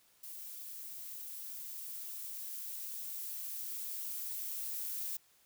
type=noise with level ramp; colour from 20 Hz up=violet; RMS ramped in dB=-47 to -39 dBFS; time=0.23-5.17 s; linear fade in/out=5 ms; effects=white hiss -68 dBFS RMS until 5.45 s